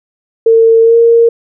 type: tone with pitch glide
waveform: sine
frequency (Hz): 453.6 to 463.9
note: A#4 to A#4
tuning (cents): -47 to -8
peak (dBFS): -3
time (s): 0.46-1.29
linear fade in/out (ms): 5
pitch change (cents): +39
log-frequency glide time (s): 0.82-0.96
effects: none